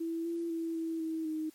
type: tone with pitch steps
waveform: sine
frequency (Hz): 330.3 / 337.4 / 329.6 / 326.6 / 321.2 / 312.7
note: E4 / E4 / E4 / E4 / E4 / D#4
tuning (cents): +4 / +40 / 0 / -16 / -45 / +9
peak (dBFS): -32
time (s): 0-1.5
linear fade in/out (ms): 10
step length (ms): 250
effects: white hiss -62 dBFS RMS until 1.54 s + MP3 64 kbps